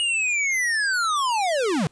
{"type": "linear sweep", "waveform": "square", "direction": "down", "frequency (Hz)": [2888, 132.1], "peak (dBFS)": -21, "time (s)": [0, 1.87], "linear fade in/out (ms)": 0, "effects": ["pink hiss -59 dBFS RMS until 1.91 s", "resampled to 22050 Hz"]}